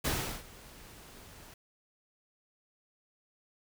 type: noise with ADSR envelope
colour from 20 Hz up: pink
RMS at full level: -30 dBFS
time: 0.04-1.54 s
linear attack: 15 ms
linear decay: 370 ms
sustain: -22 dB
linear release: 4 ms
effects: none